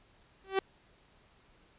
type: tone with exponential growth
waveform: sawtooth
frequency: 385.3 Hz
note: G4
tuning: 30 cents flat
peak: -19 dBFS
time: 0.44-0.59 s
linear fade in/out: 2 ms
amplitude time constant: 32 ms
effects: pink hiss -64 dBFS RMS until 1.78 s + resampled to 8000 Hz